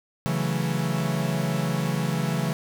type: chord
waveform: 45% pulse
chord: F# minor seventh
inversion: second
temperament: equal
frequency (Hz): 138.59 / 164.81 / 185 / 220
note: C#3 / E3 / F#3 / A3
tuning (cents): 0 / 0 / 0 / 0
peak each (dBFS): -28 / -27 / -31 / -32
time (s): 0.26-2.53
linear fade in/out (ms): 0
effects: none